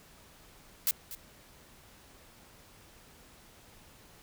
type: noise with echo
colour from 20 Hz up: blue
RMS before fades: -27 dBFS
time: 0.87-0.91 s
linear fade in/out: 0 ms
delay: 240 ms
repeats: 1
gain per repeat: -15 dB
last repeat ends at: 1.15 s
effects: pink hiss -57 dBFS RMS until 4.22 s